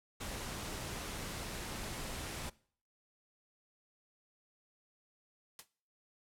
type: noise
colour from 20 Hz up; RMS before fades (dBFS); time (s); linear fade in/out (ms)
pink; -42; 0.2-2.5; 10
type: noise with exponential decay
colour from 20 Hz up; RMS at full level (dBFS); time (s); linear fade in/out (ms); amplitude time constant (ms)
white; -44; 5.59-5.68; 1; 18
effects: noise-tail reverb RT60 0.5 s tail -21 dB re dry + low-pass 12000 Hz 12 dB/octave